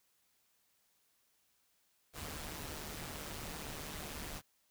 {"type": "noise with amplitude modulation", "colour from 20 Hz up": "pink", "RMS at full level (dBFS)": -42, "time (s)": [2.13, 4.42], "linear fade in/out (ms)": 50, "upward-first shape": "sine", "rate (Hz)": 151, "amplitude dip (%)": 60, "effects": ["white hiss -75 dBFS RMS until 4.7 s"]}